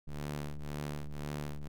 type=ring-modulated tone; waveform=sawtooth; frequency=73.42 Hz; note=D2; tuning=in tune; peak=-30 dBFS; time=0.07-1.68 s; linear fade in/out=10 ms; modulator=74.4 Hz; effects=none